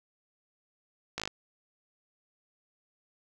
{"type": "slowing click train", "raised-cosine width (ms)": 0.2, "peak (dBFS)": -16, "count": 6, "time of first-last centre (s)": [1.18, 1.276], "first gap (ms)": 18, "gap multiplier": 1.03, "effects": []}